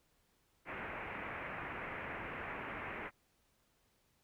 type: low-pass noise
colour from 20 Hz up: white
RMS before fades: -44 dBFS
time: 0.65-3.11 s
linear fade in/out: 50 ms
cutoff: 2400 Hz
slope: 48 dB/octave
effects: pink hiss -75 dBFS RMS until 4.23 s